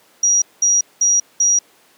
sine tone bursts, 5750 Hz, F8, 50 cents sharp, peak -11 dBFS, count 4, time 0.23-1.59 s, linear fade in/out 5 ms, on 190 ms, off 200 ms, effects pink hiss -52 dBFS RMS until 1.97 s + high-pass 300 Hz 12 dB/octave

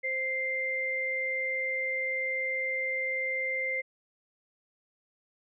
sine tone pair together, 522.1 / 2093 Hz, C5 / C7, -4 / 0 cents, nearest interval 2 octaves, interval 2404 cents, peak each -36 / -29 dBFS, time 0.03-3.82 s, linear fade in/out 20 ms, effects none

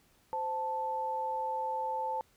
sine tone pair together, 519.5 / 880 Hz, C5 / A5, -12 / 0 cents, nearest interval major sixth, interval 912 cents, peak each -38 / -32 dBFS, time 0.33-2.21 s, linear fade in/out 0 ms, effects pink hiss -67 dBFS RMS until 2.36 s

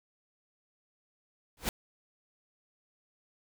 pink noise with exponential growth, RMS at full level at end -26 dBFS, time 1.57-1.69 s, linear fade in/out 1 ms, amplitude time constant 24 ms, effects none

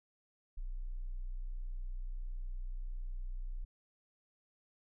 sine tone, 30.74 Hz, B0, 7 cents flat, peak -37 dBFS, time 0.57-3.65 s, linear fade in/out 10 ms, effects none

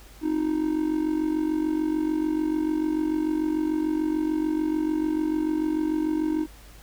triangle tone with amplitude modulation, 311.1 Hz, D#4, in tune, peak -17 dBFS, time 0.21-6.47 s, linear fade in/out 50 ms, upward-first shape sine, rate 46.8 Hz, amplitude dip 75%, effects added 50 Hz sine -47 dBFS peak until 6.82 s + pink hiss -51 dBFS RMS until 6.82 s

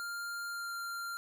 square tone with pitch glide, 1398 to 1386.7 Hz, F6 to F6, +1 to -13 cents, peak -38 dBFS, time 0-1.17 s, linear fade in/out 0 ms, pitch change -14 cents, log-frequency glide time 0.48-0.75 s, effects none

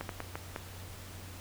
slowing click train, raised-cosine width 0.5 ms, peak -21 dBFS, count 5, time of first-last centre 0.01-0.561 s, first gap 82 ms, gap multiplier 1.36, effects added 92 Hz sine -47 dBFS peak until 1.4 s + pink hiss -49 dBFS RMS until 1.4 s

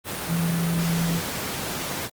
sine tone in noise, 168.1 Hz, E3, 34 cents sharp, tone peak -21 dBFS, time 0.27-1.22 s, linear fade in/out 50 ms, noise pink, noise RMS -29 dBFS, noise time 0.04-2.1 s, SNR +5 dB, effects high-pass 100 Hz 12 dB/octave + Opus 32 kbps

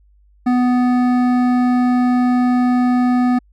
sine tone with hard clipping, 248.2 Hz, B3, 9 cents sharp, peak -14 dBFS, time 0.46-3.39 s, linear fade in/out 10 ms, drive 12 dB, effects added 50 Hz sine -49 dBFS peak until 3.52 s

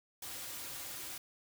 white noise with comb filter, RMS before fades -44 dBFS, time 0.22-1.18 s, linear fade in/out 5 ms, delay 4.6 ms, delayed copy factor -0.5, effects none

